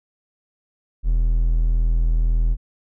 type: tone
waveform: triangle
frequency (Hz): 40.92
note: E1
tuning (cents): -12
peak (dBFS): -13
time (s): 1.03-2.57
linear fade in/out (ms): 50
effects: none